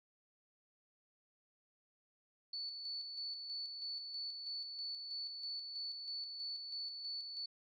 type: tone with tremolo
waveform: sine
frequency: 4462 Hz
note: C#8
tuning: 11 cents sharp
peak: -40 dBFS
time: 2.53-7.46 s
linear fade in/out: 5 ms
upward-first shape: square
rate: 3.1 Hz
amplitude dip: 40%
effects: none